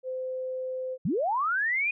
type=tone; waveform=sine; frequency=515 Hz; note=C5; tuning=28 cents flat; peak=-30 dBFS; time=0.03-0.98 s; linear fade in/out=50 ms
type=linear sweep; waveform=sine; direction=up; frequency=129.8 to 2489 Hz; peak=-24 dBFS; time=1.05-1.91 s; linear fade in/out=5 ms
effects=none